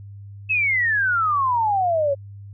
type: exponential sweep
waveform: sine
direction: down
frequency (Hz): 2637 to 543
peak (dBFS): -17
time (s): 0.49-2.15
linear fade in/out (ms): 20
effects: added 100 Hz sine -36 dBFS peak until 2.53 s